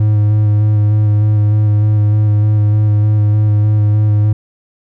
triangle tone with vibrato, 105.5 Hz, G#2, 28 cents sharp, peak -6 dBFS, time 0-4.33 s, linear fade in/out 5 ms, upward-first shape square, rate 3.3 Hz, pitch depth 14 cents each way, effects none

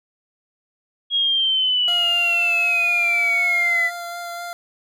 sine linear sweep, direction down, 3300 to 1975.5 Hz, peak -16 dBFS, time 1.1-3.91 s, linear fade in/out 50 ms
25% pulse tone with vibrato, 693 Hz, F5, 14 cents flat, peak -25 dBFS, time 1.88-4.53 s, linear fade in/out 0 ms, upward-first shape sine, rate 4 Hz, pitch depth 11 cents each way
effects none

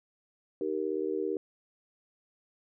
sine chord, Eb major, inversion none, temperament just, 311.1 / 388.9 / 466.7 Hz, Eb4 / G4 / Bb4, 0 / -14 / +2 cents, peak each -35 / -32 / -34 dBFS, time 0.61-1.37 s, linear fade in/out 2 ms, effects none

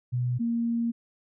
sine tone pair in turn, 123.47 / 233.1 Hz, B2 / A#3, 0 / 0 cents, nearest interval major seventh, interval 1100 cents, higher second, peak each -24 / -24 dBFS, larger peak neither, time 0.12-0.39 / 0.39-0.92 s, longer second, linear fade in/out 20 ms, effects none

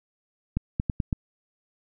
clicks, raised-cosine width 5 ms, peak -12 dBFS, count 5, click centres 0.57 / 0.799 / 0.898 / 1.002 / 1.128 s, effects none

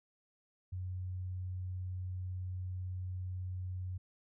sine tone, 91.8 Hz, F#2, 13 cents flat, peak -37 dBFS, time 0.72-3.98 s, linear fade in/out 10 ms, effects none

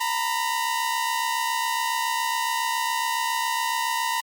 sawtooth tone pair together, 922.8 / 990 Hz, A#5 / B5, -18 / +4 cents, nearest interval minor second, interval 122 cents, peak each -22 / -23 dBFS, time 0-4.21 s, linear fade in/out 10 ms, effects Opus 48 kbps

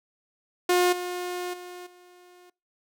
sawtooth tone with level steps, 357.9 Hz, F4, 42 cents sharp, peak -15 / -26 / -35 / -47 dBFS, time 0.69-2.5 s, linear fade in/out 5 ms, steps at 0.92 / 1.53 / 1.86 s, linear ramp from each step 10 ms, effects noise-tail reverb RT60 0.3 s tail -25 dB re dry

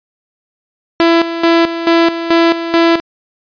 sawtooth tone with tremolo, 334.3 Hz, E4, 24 cents sharp, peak -3 dBFS, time 1-3 s, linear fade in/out 0 ms, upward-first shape square, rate 2.3 Hz, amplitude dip 70%, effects resampled to 11025 Hz

